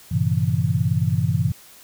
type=chord; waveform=sine; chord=G diminished seventh; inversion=none; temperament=equal with one note detuned; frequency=98 / 116.54 / 135.04 / 164.81 Hz; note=G2 / Bb2 / Db3 / Fb3; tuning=0 / 0 / -45 / 0 cents; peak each=-23 dBFS; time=0.11-1.52 s; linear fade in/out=10 ms; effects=white hiss -47 dBFS RMS until 1.83 s